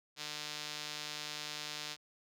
sawtooth tone with band-pass filter, 150 Hz, D3, 37 cents sharp, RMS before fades -43 dBFS, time 0.16-1.97 s, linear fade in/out 50 ms, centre 4400 Hz, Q 1.5, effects none

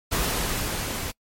pink noise with level ramp, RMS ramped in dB -24 to -31 dBFS, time 0.11-1.12 s, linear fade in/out 20 ms, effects noise-tail reverb RT60 0.1 s tail -26 dB re dry + MP3 64 kbps

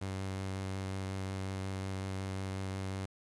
sawtooth tone with vibrato, 95.8 Hz, G2, 39 cents flat, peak -32 dBFS, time 0.01-3.06 s, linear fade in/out 10 ms, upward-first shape sine, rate 5.5 Hz, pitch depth 12 cents each way, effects resampled to 24000 Hz + 10-bit

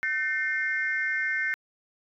sine tone cluster, 1532 / 1795 / 2120 Hz, G6 / A6 / C7, -40 / +34 / +22 cents, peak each -29 / -29 / -29 dBFS, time 0.03-1.54 s, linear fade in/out 0 ms, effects tanh soft clip ceiling -16 dBFS

